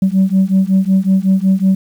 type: beating tone pair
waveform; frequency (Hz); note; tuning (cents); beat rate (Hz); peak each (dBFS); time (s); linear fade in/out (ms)
sine; 188.3 / 193.7; F#3 / G3; +31 / -20; 5.4; -11; 0.02-1.75; 5
effects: tanh soft clip ceiling -5 dBFS + 7-bit